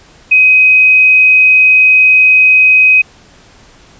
sine tone, 2521 Hz, D#7, 22 cents sharp, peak -3 dBFS, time 0.31-3.02 s, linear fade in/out 10 ms, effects pink hiss -42 dBFS RMS until 3.99 s + resampled to 16000 Hz

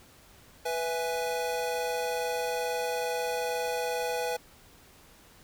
square chord, E major, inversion second, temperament equal, 493.9 / 659.3 / 830.6 Hz, B4 / E5 / G#5, 0 / 0 / 0 cents, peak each -32 / -37 / -35 dBFS, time 0.65-4.37 s, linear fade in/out 10 ms, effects pink hiss -56 dBFS RMS until 5.43 s

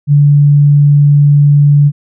sine tone, 144.8 Hz, D3, 24 cents flat, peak -3 dBFS, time 0.07-1.92 s, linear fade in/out 50 ms, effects none

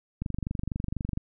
click train, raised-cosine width 5 ms, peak -18 dBFS, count 24, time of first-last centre 0.22-1.174 s, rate 24.1 Hz, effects none

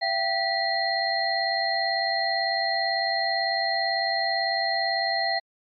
sine tone cluster, 677 / 775 / 1954 / 4194 Hz, E5 / G5 / B6 / C8, +46 / -20 / -19 / +3 cents, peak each -28 dBFS, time 0.01-5.4 s, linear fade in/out 20 ms, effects MP3 64 kbps

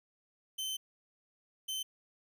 sawtooth tone bursts at uneven times, 3078 Hz, G7, 32 cents flat, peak -32 dBFS, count 2, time 0.58-0.77 / 1.68-1.83 s, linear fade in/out 10 ms, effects none

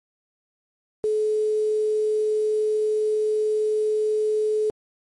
sine tone with quantisation, 428.7 Hz, A4, 45 cents flat, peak -19 dBFS, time 1.04-4.7 s, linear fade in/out 0 ms, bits 7, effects MP3 48 kbps

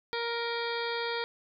harmonic tone with a mistuned harmonic, 468 Hz, A#4, 7 cents sharp, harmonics 1 / 2 / 3 / 4 / 5 / 7 / 8 / 9 / 10, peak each -34 / -37 / -39 / -40 / -41 / -42 / -43 / -44 / -44 dBFS, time 0.13-1.24 s, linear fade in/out 0 ms, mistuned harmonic 8, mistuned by -16 cents, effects none

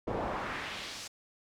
brown noise with band-pass filter sweep, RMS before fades -37 dBFS, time 0.07-1.08 s, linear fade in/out 10 ms, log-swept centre 550 to 6700 Hz, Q 1.3, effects none

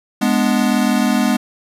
square chord, G# diminished, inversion none, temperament equal, 207.7 / 246.9 / 293.7 Hz, G#3 / B3 / D4, 0 / 0 / 0 cents, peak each -18 / -17 / -22 dBFS, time 0.21-1.37 s, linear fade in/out 10 ms, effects resampled to 32000 Hz + 8-bit

